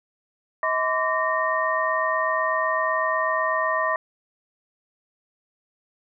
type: tone cluster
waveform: sine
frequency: 638 / 1025 / 1153 / 1842 Hz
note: D#5 / C6 / D6 / A#6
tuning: +43 / -36 / -32 / -21 cents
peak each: -26 dBFS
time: 0.63-3.96 s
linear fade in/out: 2 ms
effects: none